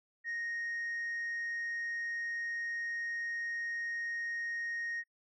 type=tone; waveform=sine; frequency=1864.7 Hz; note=A#6; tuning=in tune; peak=-33 dBFS; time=0.24-5.04 s; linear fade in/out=50 ms; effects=noise-tail reverb RT60 0.1 s tail -26 dB re dry + tanh soft clip ceiling -33 dBFS